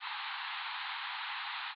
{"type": "band-pass noise", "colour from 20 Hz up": "pink", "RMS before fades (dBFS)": -40, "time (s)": [0, 1.75], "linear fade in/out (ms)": 50, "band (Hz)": [800, 4200], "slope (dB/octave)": 96, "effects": []}